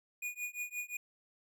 square tone with tremolo, 2453 Hz, D#7, 25 cents flat, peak -35 dBFS, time 0.22-0.97 s, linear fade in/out 5 ms, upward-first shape triangle, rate 5.7 Hz, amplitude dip 100%, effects none

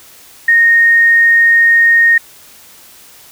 sine tone, 1853 Hz, A#6, 11 cents flat, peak -5 dBFS, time 0.48-2.18 s, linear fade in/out 5 ms, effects white hiss -40 dBFS RMS until 3.31 s

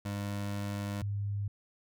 25% pulse / sine tone pair in turn, 101.4 / 101.4 Hz, G#2 / G#2, -41 / -41 cents, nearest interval unison, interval 0 cents, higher neither, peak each -30 / -31 dBFS, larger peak first, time 0.05-1.02 / 1.02-1.48 s, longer first, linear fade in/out 5 ms, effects none

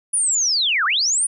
sine linear two-way sweep, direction down then up, 9840 to 1108 to 9840 Hz, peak -16 dBFS, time 0.13-1.27 s, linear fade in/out 10 ms, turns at 0.85 s, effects none

